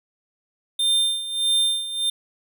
square tone with tremolo, 3600 Hz, A7, 39 cents sharp, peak -17 dBFS, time 0.79-2.1 s, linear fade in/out 5 ms, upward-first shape sine, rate 1.6 Hz, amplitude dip 75%, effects none

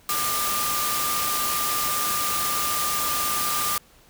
sine tone in noise, 1197 Hz, D6, 33 cents sharp, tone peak -27 dBFS, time 0.09-3.78 s, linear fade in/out 2 ms, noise white, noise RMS -26 dBFS, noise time 0.09-3.78 s, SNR -4 dB, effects pink hiss -55 dBFS RMS until 4.09 s

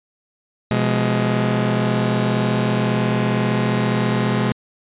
sawtooth chord, F diminished, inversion second, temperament just, 125.72 / 174.61 / 209.5 Hz, Cb3 / F3 / Ab3, +31 / 0 / +15 cents, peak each -16 / -22 / -16 dBFS, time 0.71-4.52 s, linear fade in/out 0 ms, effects resampled to 8000 Hz

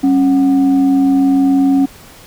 sine tone with frequency modulation, 273.3 Hz, C#4, 24 cents flat, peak -8 dBFS, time 0.03-1.86 s, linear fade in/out 10 ms, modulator 466 Hz, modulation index 0.32, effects pink hiss -39 dBFS RMS until 2.26 s

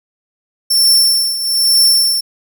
sawtooth tone with tremolo, 5410 Hz, E8, 44 cents sharp, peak -4 dBFS, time 0.7-2.21 s, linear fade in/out 10 ms, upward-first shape triangle, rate 1.1 Hz, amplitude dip 75%, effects none

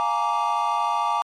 triangle chord, Bb dominant seventh, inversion second, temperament just, 699.2 / 839.1 / 932.3 / 1165.4 Hz, F5 / Ab5 / Bb5 / D6, +2 / +18 / 0 / -14 cents, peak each -28 / -24 / -23 / -23 dBFS, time 0-1.22 s, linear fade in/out 0 ms, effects tanh soft clip ceiling -10 dBFS + AAC 32 kbps

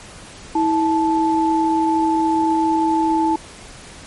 sine tone pair together, 323.4 / 872.9 Hz, E4 / A5, -33 / -14 cents, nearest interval octave + perfect fourth, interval 1719 cents, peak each -17 dBFS, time 0.55-3.36 s, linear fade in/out 5 ms, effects pink hiss -39 dBFS RMS until 4.06 s + MP3 48 kbps

